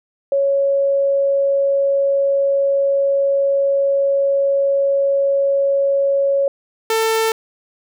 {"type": "tone pair in turn", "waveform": ["sine", "sawtooth"], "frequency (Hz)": [554.4, 446.1], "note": ["C#5", "A4"], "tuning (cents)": [0, 24], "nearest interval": "major third", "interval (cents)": 376, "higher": "first", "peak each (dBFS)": [-13, -11], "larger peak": "second", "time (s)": [[0.32, 6.48], [6.9, 7.32]], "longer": "first", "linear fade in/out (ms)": 2, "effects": []}